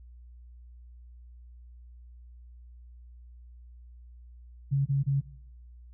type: tone bursts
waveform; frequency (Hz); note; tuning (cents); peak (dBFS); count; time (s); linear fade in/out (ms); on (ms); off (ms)
sine; 138.59; C#3; 0; -22; 3; 4.71-5.212; 20; 150; 26
effects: noise-tail reverb RT60 0.8 s tail -19 dB re dry + added 60 Hz sine -47 dBFS peak until 5.93 s